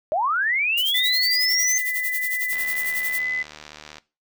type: linear sweep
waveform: sine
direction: up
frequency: 580 to 6320 Hz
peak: -19 dBFS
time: 0.12-1.78 s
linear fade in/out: 0 ms
type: noise with tremolo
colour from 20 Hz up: violet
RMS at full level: -27 dBFS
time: 0.77-3.19 s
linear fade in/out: 10 ms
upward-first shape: sine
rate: 11 Hz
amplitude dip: 85%
type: tone with pitch glide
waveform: sine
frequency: 2000 to 2013 Hz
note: B6 to B6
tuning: +21 to +33 cents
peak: -23 dBFS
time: 0.94-3.43 s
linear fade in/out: 10 ms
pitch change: +12 cents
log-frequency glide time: 3.06-3.28 s
type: click train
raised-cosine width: 0.2 ms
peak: -21 dBFS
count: 111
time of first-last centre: 2.53-3.983 s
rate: 75.7 Hz
effects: noise-tail reverb RT60 0.3 s tail -19 dB re dry